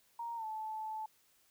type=tone with pitch glide; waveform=sine; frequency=934 to 871.5 Hz; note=A#5 to A5; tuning=+3 to -17 cents; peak=-38 dBFS; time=0.19-1.06 s; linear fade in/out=5 ms; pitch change=-120 cents; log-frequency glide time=0.36-0.45 s; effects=white hiss -70 dBFS RMS until 1.5 s